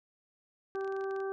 harmonic tone, 388.4 Hz, G4, 16 cents flat, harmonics 1 / 2 / 3 / 4, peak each -33 / -43 / -46 / -46 dBFS, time 0.75-1.32 s, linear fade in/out 0 ms
clicks, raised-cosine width 0.2 ms, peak -37 dBFS, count 11, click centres 0.757 / 0.81 / 0.846 / 0.877 / 0.924 / 0.965 / 1.01 / 1.041 / 1.11 / 1.163 / 1.203 s
effects none

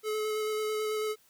square tone with vibrato, 429.7 Hz, A4, 41 cents flat, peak -30 dBFS, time 0.03-1.16 s, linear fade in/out 50 ms, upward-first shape square, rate 9.1 Hz, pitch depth 10 cents each way, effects white hiss -64 dBFS RMS until 1.29 s

